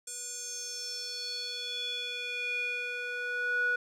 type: tone with band-pass filter sweep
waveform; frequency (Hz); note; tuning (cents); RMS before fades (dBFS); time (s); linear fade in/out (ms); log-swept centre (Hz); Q
square; 488.7; B4; -18; -35; 0.07-3.76; 5; 8000 to 1400; 5.4
effects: none